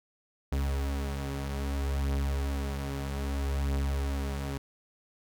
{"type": "beating tone pair", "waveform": "40% pulse", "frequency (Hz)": [68.6, 69.22], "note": ["C#2", "C#2"], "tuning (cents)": [-17, -2], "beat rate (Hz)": 0.62, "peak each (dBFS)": [-35, -29], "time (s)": [0.52, 4.58], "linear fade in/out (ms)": 5, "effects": []}